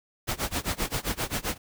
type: noise with tremolo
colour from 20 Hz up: pink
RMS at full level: -27 dBFS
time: 0.27-1.58 s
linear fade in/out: 20 ms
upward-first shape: sine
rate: 7.6 Hz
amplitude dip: 95%
effects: none